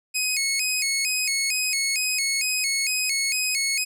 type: tone with vibrato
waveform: 15% pulse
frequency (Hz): 2349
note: D7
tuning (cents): 0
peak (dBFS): -15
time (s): 0.14-3.85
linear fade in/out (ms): 20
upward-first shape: square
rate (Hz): 2.2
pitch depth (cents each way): 120
effects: none